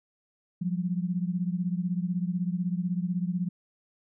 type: beating tone pair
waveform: sine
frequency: 174.61 / 190.61 Hz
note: F3 / G3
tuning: 0 / -48 cents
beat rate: 16 Hz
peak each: -28 / -31 dBFS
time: 0.61-3.49 s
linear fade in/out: 10 ms
effects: none